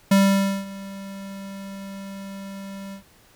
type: tone with ADSR envelope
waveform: square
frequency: 196 Hz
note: G3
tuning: in tune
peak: -13 dBFS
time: 0.11-3.03 s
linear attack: 7 ms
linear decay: 530 ms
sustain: -21 dB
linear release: 100 ms
effects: pink hiss -55 dBFS RMS until 3.35 s